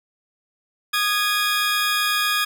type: tone pair together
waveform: 20% pulse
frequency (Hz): 1228.9 / 1661.2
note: D#6 / G#6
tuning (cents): -22 / 0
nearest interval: perfect fourth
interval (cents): 522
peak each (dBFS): -17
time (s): 0.93-2.45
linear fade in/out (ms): 10
effects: none